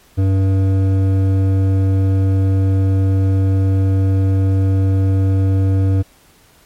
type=tone with hard clipping; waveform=triangle; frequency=96.1 Hz; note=G2; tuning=34 cents flat; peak=-13 dBFS; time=0.17-6.03 s; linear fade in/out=20 ms; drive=14 dB; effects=pink hiss -50 dBFS RMS until 6.65 s + MP3 64 kbps